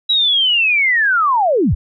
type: linear sweep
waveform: sine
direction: down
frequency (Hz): 3910 to 39.6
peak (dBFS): -11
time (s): 0.09-1.75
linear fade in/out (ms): 10
effects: none